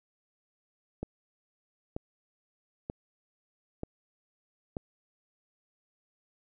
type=click train; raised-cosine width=2 ms; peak=-21 dBFS; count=5; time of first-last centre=1.03-4.768 s; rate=1.07 Hz; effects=none